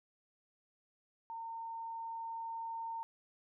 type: tone with level ramp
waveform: sine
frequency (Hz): 912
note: A#5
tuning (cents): -38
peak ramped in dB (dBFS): -41 to -38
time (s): 1.3-3.03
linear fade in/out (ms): 0
effects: none